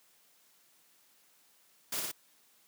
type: noise with echo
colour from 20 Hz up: white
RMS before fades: -35 dBFS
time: 1.92-2 s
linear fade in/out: 5 ms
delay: 58 ms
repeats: 2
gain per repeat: -2 dB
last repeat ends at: 2.116 s
effects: white hiss -66 dBFS RMS until 2.67 s + high-pass 150 Hz 12 dB/octave